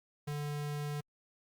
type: tone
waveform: square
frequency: 146.83 Hz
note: D3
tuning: in tune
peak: -36 dBFS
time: 0.27-1.01 s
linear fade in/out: 10 ms
effects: Opus 48 kbps